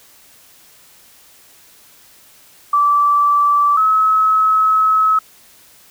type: tone pair in turn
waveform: sine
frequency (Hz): 1162 / 1287.5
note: D6 / E6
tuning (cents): -19 / -41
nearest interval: major second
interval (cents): 178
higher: second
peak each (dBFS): -10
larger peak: neither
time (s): 2.73-3.77 / 3.77-5.19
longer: second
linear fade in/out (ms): 5
effects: white hiss -47 dBFS RMS until 5.9 s